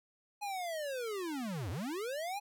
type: linear two-way sweep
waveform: square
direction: down then up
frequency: 840 to 79.7 to 840 Hz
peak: -37 dBFS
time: 0.41-2.4 s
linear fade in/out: 20 ms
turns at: 1.7 s
effects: none